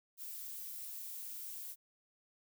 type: noise with amplitude modulation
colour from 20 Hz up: violet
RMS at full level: -44 dBFS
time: 0.17-1.76 s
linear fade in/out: 50 ms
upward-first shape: sine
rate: 198 Hz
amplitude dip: 35%
effects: none